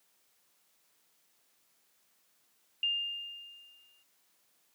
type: tone with exponential decay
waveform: sine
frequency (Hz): 2809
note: F7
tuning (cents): +9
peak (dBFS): -26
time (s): 2.83-4.03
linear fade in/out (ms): 2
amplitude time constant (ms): 260
effects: white hiss -71 dBFS RMS until 4.74 s + high-pass 150 Hz 12 dB/octave